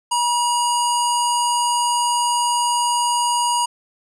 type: tone with low-pass filter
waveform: square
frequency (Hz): 960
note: B5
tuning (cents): -49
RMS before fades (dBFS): -19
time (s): 0.11-3.66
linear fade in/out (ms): 10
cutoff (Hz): 8600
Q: 3.5
effects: none